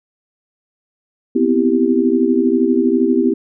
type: chord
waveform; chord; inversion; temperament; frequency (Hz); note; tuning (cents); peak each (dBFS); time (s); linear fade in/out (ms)
sine; C major seventh; third; equal with one note detuned; 246.9 / 259.4 / 329.6 / 392; B3 / C4 / E4 / G4; 0 / -15 / 0 / 0; -17; 1.35-3.34; 10
effects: none